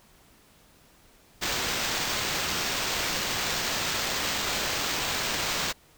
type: noise with sample-and-hold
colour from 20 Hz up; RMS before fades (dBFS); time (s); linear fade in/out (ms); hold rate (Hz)
blue; -29; 1.41-5.73; 20; 11025
effects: pink hiss -58 dBFS RMS until 5.97 s